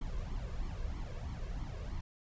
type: noise with flanger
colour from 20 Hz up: brown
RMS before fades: -39 dBFS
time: 0.01-2.01 s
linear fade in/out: 5 ms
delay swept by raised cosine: 0.91 to 1.91 ms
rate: 3.1 Hz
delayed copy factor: +0.7
effects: resampled to 16000 Hz